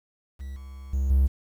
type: tone with level steps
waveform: triangle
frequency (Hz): 67.3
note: C2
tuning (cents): +49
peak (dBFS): -31 / -36 / -20 / -14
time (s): 0.39-1.28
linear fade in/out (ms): 20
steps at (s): 0.56 / 0.93 / 1.1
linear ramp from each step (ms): 5
effects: tanh soft clip ceiling -10 dBFS + 9-bit

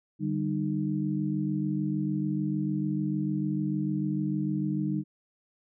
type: tone cluster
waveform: sine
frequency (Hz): 148.4 / 195.1 / 306.8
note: D3 / G3 / D#4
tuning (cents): +18 / -8 / -24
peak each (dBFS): -31 / -30 / -31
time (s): 0.19-5.04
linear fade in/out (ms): 50
effects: none

